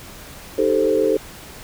sine chord, A half-diminished seventh, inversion second, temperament equal with one note detuned, 310.2 / 392 / 440 / 523.3 Hz, Eb4 / G4 / A4 / C5, -5 / 0 / 0 / 0 cents, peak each -23 / -21 / -18 / -21 dBFS, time 0.58-1.17 s, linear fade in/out 5 ms, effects pink hiss -39 dBFS RMS until 1.63 s

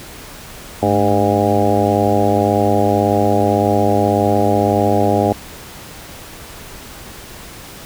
harmonic tone with a mistuned harmonic, 101.8 Hz, G#2, 34 cents flat, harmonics 1 / 2 / 3 / 4 / 5 / 6 / 7 / 8, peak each -20 / -20 / -20 / -20 / -20 / -20 / -20 / -20 dBFS, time 0.82-5.33 s, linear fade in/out 10 ms, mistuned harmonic 2, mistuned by +87 cents, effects pink hiss -35 dBFS RMS until 7.85 s

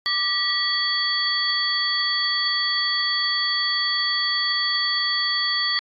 sine tone cluster, 1182 / 1936 / 3348 / 4516 Hz, D6 / B6 / G#7 / C#8, +11 / -35 / +13 / +31 cents, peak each -30 / -25 / -27 / -23 dBFS, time 0.06-5.79 s, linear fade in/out 0 ms, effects AAC 32 kbps

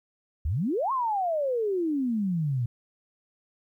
sine exponential two-way sweep, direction up then down, 65.41 to 1100 to 115 Hz, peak -24 dBFS, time 0.45-2.66 s, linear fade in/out 5 ms, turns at 0.92 s, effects 11-bit

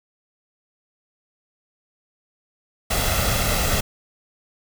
pink noise with comb filter, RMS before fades -21 dBFS, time 2.9-3.81 s, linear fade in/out 10 ms, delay 1.5 ms, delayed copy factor +0.6, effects none

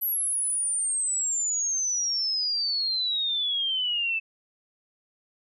sine exponential sweep, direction down, 11840 to 2623 Hz, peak -24 dBFS, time 0.01-4.2 s, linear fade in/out 20 ms, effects none

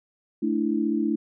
sine chord, A suspended fourth, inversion none, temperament equal, 220 / 293.7 / 329.6 Hz, A3 / D4 / E4, 0 / 0 / 0 cents, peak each -26 dBFS, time 0.42-1.16 s, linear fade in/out 10 ms, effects none

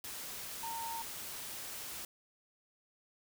sine tone in noise, 916 Hz, A#5, 31 cents flat, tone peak -39 dBFS, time 0.63-1.02 s, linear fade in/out 2 ms, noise white, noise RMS -44 dBFS, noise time 0.04-2.05 s, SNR +2 dB, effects none

